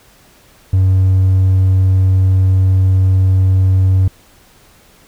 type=tone; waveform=triangle; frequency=94.4 Hz; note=F#2; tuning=35 cents sharp; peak=-5 dBFS; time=0.73-4.08 s; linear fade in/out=5 ms; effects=tanh soft clip ceiling -2 dBFS + pink hiss -47 dBFS RMS until 5.07 s